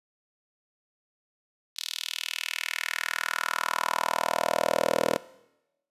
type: tone with high-pass filter sweep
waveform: 10% pulse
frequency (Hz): 40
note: D#1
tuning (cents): +49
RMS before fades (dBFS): -29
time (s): 1.76-5.17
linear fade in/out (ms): 10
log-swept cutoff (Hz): 4000 to 440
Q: 2.5
effects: noise-tail reverb RT60 0.9 s tail -19 dB re dry + resampled to 32000 Hz